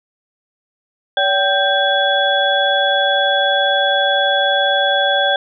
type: tone cluster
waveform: sine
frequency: 570 / 772 / 1577 / 3386 Hz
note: C#5 / G5 / G6 / G#7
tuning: +48 / -27 / +10 / +33 cents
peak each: -18 dBFS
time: 1.17-5.36 s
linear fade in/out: 2 ms
effects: none

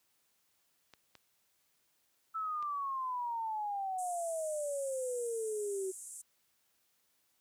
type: clicks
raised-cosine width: 0.2 ms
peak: -36 dBFS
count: 3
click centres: 0.937 / 1.153 / 2.626 s
type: exponential sweep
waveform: sine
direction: down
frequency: 1324 to 373.6 Hz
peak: -34 dBFS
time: 2.34-5.92 s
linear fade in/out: 20 ms
type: band-pass noise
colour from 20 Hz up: pink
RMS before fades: -48 dBFS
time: 3.98-6.22 s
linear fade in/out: 10 ms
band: 7400 to 10000 Hz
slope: 48 dB/octave
effects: white hiss -75 dBFS RMS until 7.4 s + high-pass 60 Hz 12 dB/octave

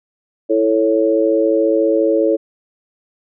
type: chord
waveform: sine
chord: A major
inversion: second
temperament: equal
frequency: 329.6 / 440 / 554.4 Hz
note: E4 / A4 / C#5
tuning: 0 / 0 / 0 cents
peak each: -16 dBFS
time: 0.49-2.37 s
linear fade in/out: 20 ms
effects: none

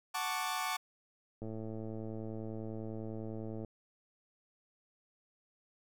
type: chord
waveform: sawtooth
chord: D major seventh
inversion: first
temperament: equal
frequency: 740 / 880 / 1108.7 / 1174.7 Hz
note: F#5 / A5 / C#6 / D6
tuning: 0 / 0 / 0 / 0 cents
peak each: -36 dBFS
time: 0.14-0.77 s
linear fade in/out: 10 ms
type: click train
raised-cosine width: 2 ms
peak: -30 dBFS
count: 246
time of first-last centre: 1.42-3.647 s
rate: 110 Hz
effects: none

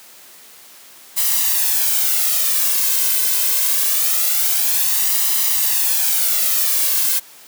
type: noise with flanger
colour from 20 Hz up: blue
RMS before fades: -17 dBFS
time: 1.16-7.2 s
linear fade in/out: 20 ms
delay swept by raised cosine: 1 to 1.95 ms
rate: 0.24 Hz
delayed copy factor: +0.6
effects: white hiss -43 dBFS RMS until 7.47 s + high-pass 200 Hz 12 dB/octave

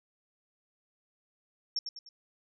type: tone with echo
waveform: sine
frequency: 5470 Hz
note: F8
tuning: 37 cents flat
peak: -28 dBFS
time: 1.76-1.79 s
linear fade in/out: 2 ms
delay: 100 ms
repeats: 3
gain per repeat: -7 dB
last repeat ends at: 2.09 s
effects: none

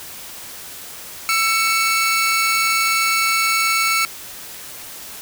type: tone pair together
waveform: sawtooth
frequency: 1333 / 2228 Hz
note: E6 / C#7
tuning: +19 / +8 cents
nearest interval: major sixth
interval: 889 cents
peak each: -15 dBFS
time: 1.29-4.05 s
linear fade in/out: 0 ms
effects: white hiss -35 dBFS RMS until 5.21 s

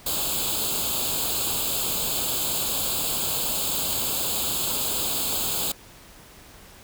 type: noise with comb filter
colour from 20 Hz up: white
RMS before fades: -26 dBFS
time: 0.06-5.72 s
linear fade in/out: 5 ms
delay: 0.26 ms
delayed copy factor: +0.9
effects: pink hiss -48 dBFS RMS until 6.83 s

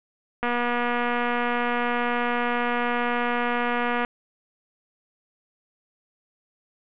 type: click train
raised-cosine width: 0.5 ms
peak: -11 dBFS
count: 873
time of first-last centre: 0.43-4.048 s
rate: 241 Hz
effects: resampled to 8000 Hz + 8-bit

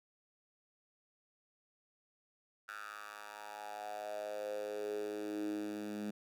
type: tone with high-pass filter sweep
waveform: 10% pulse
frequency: 104.6 Hz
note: G#2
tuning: 13 cents sharp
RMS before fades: -42 dBFS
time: 2.68-6.11 s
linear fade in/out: 10 ms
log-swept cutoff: 1400 to 220 Hz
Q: 6.1
effects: none

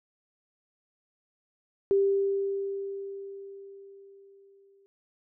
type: tone with exponential decay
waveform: sine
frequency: 394.5 Hz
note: G4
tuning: 11 cents sharp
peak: -19 dBFS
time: 1.91-4.86 s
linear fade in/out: 0 ms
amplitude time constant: 640 ms
effects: none

